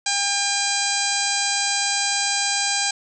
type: harmonic tone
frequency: 803 Hz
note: G5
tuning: 41 cents sharp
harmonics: 1 / 2 / 3 / 4 / 5 / 6 / 7 / 8 / 9 / 10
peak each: -28 / -29 / -29 / -32 / -28 / -27 / -32 / -29 / -29 / -29 dBFS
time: 0.06-2.91 s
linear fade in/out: 5 ms
effects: none